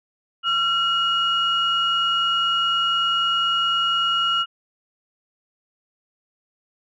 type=tone pair together; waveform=sine; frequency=1365 / 2884 Hz; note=F6 / F#7; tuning=-40 / -45 cents; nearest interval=octave + minor second; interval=1295 cents; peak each=-20 dBFS; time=0.43-4.46 s; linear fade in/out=50 ms; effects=tanh soft clip ceiling -11 dBFS